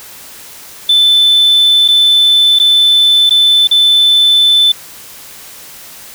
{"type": "tone with dropouts", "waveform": "sine", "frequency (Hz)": 3520, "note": "A7", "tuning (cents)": 0, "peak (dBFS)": -3, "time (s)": [0.89, 4.72], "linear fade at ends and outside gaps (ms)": 5, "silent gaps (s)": [[1.879, 1.885], [2.589, 2.598], [3.295, 3.307], [3.673, 3.711]], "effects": ["tanh soft clip ceiling -3 dBFS", "white hiss -33 dBFS RMS until 6.14 s"]}